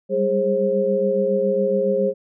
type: tone cluster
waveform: sine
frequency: 194.3 / 201.5 / 410.4 / 534 Hz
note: G3 / G3 / G#4 / C5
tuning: -15 / +48 / -21 / +35 cents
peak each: -26 / -28 / -22 / -19 dBFS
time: 0.09-2.14 s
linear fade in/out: 50 ms
effects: none